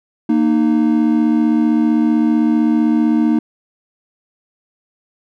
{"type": "tone pair together", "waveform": "triangle", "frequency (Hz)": [231.9, 307.5], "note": ["A#3", "D#4"], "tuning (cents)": [-9, -20], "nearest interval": "perfect fourth", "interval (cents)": 489, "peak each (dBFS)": -12, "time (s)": [0.29, 3.39], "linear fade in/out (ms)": 5, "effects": []}